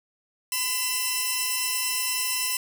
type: tone pair together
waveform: 5% pulse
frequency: 1009.9 / 2696 Hz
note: B5 / E7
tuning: +38 / +38 cents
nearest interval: octave + perfect fourth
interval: 1700 cents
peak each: -17 dBFS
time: 0.52-2.57 s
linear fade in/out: 2 ms
effects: 8-bit